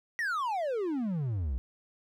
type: exponential sweep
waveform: triangle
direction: down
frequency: 1948 to 57.8 Hz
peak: -27 dBFS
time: 0.19-1.58 s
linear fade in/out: 0 ms
effects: none